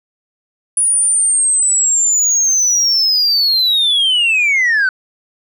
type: linear sweep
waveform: sine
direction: down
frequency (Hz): 9800 to 1480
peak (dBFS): -8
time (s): 0.77-4.89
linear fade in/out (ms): 2
effects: tanh soft clip ceiling -9 dBFS